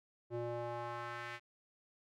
square tone with band-pass filter sweep, 119.1 Hz, A#2, 38 cents sharp, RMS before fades -42 dBFS, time 0.3-1.4 s, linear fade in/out 50 ms, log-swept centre 410 to 2100 Hz, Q 1.7, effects none

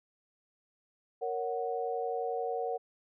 sine chord, F# major, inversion first, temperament equal with one note detuned, 466.2 / 557.3 / 740 Hz, A#4 / C#5 / F#5, 0 / +9 / 0 cents, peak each -34 / -39 / -35 dBFS, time 1.21-2.78 s, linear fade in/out 20 ms, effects none

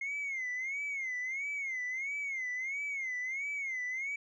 sine tone with vibrato, 2134 Hz, C7, 34 cents sharp, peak -32 dBFS, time 0.01-4.16 s, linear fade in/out 5 ms, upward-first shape sine, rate 1.5 Hz, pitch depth 130 cents each way, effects tanh soft clip ceiling -32 dBFS

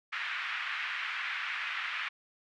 white band-pass noise, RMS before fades -36 dBFS, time 0.12-2.09 s, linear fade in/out 10 ms, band 1300 to 2500 Hz, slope 24 dB/octave, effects none

